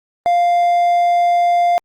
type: tone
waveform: triangle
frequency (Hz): 698.5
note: F5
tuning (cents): 0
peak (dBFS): -9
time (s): 0.26-1.78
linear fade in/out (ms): 0
effects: Opus 32 kbps